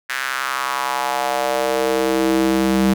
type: tone with high-pass filter sweep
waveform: square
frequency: 65.41 Hz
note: C2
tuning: in tune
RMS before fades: -19 dBFS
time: 0.09-2.94 s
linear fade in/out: 10 ms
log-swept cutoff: 1700 to 210 Hz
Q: 2.9
effects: none